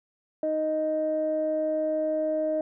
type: tone pair together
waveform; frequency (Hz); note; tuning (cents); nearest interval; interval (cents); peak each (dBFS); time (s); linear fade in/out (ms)
sine; 311.1 / 622.3; D#4 / D#5; 0 / 0; octave; 1200; -30 / -24; 0.43-2.61; 2
effects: tanh soft clip ceiling -17 dBFS